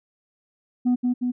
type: tone with echo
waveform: sine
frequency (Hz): 247.2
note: B3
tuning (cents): +2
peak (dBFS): -14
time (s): 0.85-0.96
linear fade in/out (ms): 20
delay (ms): 180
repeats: 2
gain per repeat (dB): -3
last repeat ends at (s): 1.32
effects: tanh soft clip ceiling -16 dBFS